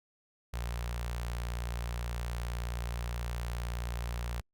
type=tone with notch filter; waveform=sawtooth; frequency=59.1 Hz; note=A#1; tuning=24 cents sharp; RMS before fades=-36 dBFS; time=0.53-4.41 s; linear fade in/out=10 ms; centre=280 Hz; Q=0.51; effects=Opus 48 kbps